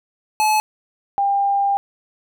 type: tone pair in turn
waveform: square / sine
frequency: 859 / 798.1 Hz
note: A5 / G5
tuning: -42 / +31 cents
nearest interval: minor second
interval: 127 cents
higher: first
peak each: -15 / -15 dBFS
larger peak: neither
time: 0.4-0.6 / 1.18-1.77 s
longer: second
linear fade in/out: 0 ms
effects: none